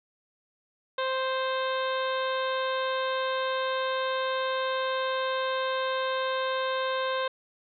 harmonic tone, 523.3 Hz, C5, in tune, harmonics 1 / 2 / 3 / 4 / 5 / 6 / 7 / 8, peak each -29 / -31 / -35 / -43 / -42 / -42 / -39 / -48 dBFS, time 0.98-7.28 s, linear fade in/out 5 ms, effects none

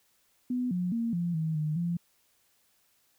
sine tone with pitch steps, 249 / 179.1 / 231.3 / 172.6 / 159.3 / 153 / 171.7 Hz, B3 / F3 / A#3 / F3 / D#3 / D#3 / F3, +14 / +44 / -13 / -20 / +41 / -29 / -29 cents, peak -27 dBFS, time 0.5-1.97 s, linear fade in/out 5 ms, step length 210 ms, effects white hiss -69 dBFS RMS until 3.18 s

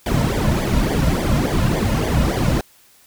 brown noise with flanger, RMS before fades -18 dBFS, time 0.06-2.61 s, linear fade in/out 2 ms, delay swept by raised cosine 0.73 to 2.63 ms, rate 3.5 Hz, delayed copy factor -0.85, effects white hiss -52 dBFS RMS until 3.06 s

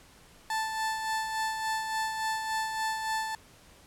30% pulse tone with tremolo, 880 Hz, A5, in tune, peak -25 dBFS, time 0.5-3.35 s, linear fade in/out 2 ms, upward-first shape sine, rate 3.5 Hz, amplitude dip 45%, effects pink hiss -56 dBFS RMS until 3.86 s + low-pass 12000 Hz 12 dB/octave

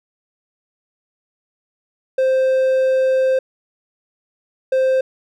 triangle tone pair in turn, 523.3 / 523.3 Hz, C5 / C5, 0 / 0 cents, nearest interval unison, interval 0 cents, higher neither, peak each -11 dBFS, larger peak neither, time 2.18-3.39 / 4.72-5.01 s, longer first, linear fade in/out 5 ms, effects none

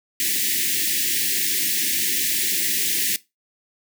white band-stop noise, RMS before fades -22 dBFS, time 0.2-3.16 s, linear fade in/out 0 ms, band 400 to 1700 Hz, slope 96 dB/octave, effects noise-tail reverb RT60 0.2 s tail -18 dB re dry + high-pass 200 Hz 12 dB/octave

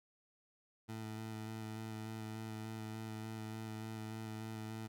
20% pulse tone with vibrato, 110 Hz, A2, in tune, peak -38 dBFS, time 0.88-4.88 s, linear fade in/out 20 ms, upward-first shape square, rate 3.4 Hz, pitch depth 12 cents each way, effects none

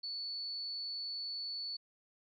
sine tone, 4450 Hz, C#8, 6 cents sharp, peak -38 dBFS, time 0.03-1.77 s, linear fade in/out 10 ms, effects none

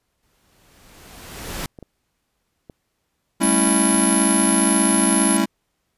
pink noise with exponential growth, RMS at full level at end -27 dBFS, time 0.23-1.66 s, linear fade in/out 2 ms, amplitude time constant 310 ms
clicks, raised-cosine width 2 ms, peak -25 dBFS, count 8, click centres 1.514 / 1.604 / 1.788 / 1.827 / 2.698 / 3.453 / 3.676 / 3.95 s
square chord, A dominant seventh, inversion third, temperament just, 198 / 220 / 275 / 330 Hz, G3 / A3 / C#4 / E4, +18 / 0 / -14 / +2 cents, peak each -23 dBFS, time 3.4-5.46 s, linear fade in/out 20 ms
sine tone, 11000 Hz, F9, 27 cents flat, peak -19 dBFS, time 3.43-5.37 s, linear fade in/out 2 ms
effects pink hiss -72 dBFS RMS until 5.97 s + resampled to 32000 Hz

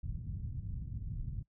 white low-pass noise, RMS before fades -40 dBFS, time 0.03-1.43 s, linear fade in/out 5 ms, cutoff 130 Hz, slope 24 dB/octave, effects noise-tail reverb RT60 0.1 s tail -22 dB re dry

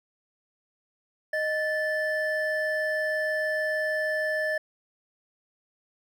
triangle tone pair together, 619.8 / 1753 Hz, D#5 / A6, -7 / -7 cents, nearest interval octave + tritone, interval 1800 cents, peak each -26 dBFS, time 1.33-4.58 s, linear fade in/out 5 ms, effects none

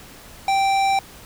sine tone with hard clipping, 782 Hz, G5, 4 cents flat, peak -18 dBFS, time 0.48-0.99 s, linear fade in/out 2 ms, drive 15 dB, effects pink hiss -43 dBFS RMS until 1.25 s

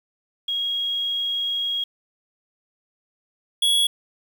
sine / square tone pair in turn, 3289 / 3350 Hz, G#7 / G#7, -18 / +14 cents, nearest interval unison, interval 32 cents, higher second, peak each -22 / -17 dBFS, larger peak second, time 0.48-1.84 / 3.62-3.87 s, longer first, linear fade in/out 5 ms, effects 8-bit

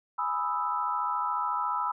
sine chord, E major seventh, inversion first, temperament equal, 830.6 / 987.8 / 1244.5 / 1318.5 Hz, G#5 / B5 / D#6 / E6, 0 / 0 / 0 / 0 cents, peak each -36 / -30 / -36 / -31 dBFS, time 0.18-1.92 s, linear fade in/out 10 ms, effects none

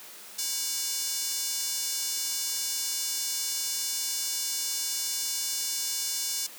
square tone with high-pass filter, 322.4 Hz, E4, 38 cents flat, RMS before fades -31 dBFS, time 0.38-6.47 s, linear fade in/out 10 ms, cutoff 5800 Hz, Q 1.5, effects white hiss -46 dBFS RMS until 6.58 s + high-pass 200 Hz 12 dB/octave

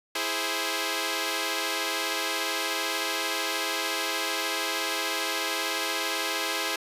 5% pulse chord, E augmented, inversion none, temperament equal, 329.6 / 415.3 / 523.3 Hz, E4 / G#4 / B#4, 0 / 0 / 0 cents, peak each -20 dBFS, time 0.15-6.76 s, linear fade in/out 5 ms, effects resampled to 32000 Hz

